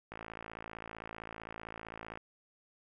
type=click train; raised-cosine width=0.5 ms; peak=-28 dBFS; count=115; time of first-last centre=0.12-2.174 s; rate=55.5 Hz; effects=none